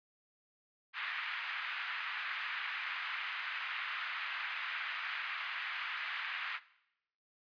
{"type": "band-pass noise", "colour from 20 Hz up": "white", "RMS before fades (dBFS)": -40, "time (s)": [0.93, 6.6], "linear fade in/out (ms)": 50, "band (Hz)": [1200, 2600], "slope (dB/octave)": 24, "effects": ["noise-tail reverb RT60 0.8 s tail -18 dB re dry", "resampled to 11025 Hz"]}